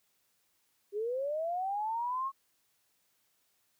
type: linear sweep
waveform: sine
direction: up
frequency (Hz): 394.8 to 1100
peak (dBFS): -31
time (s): 0.92-2.32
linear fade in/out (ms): 50
effects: white hiss -74 dBFS RMS until 3.79 s + high-pass 60 Hz 12 dB/octave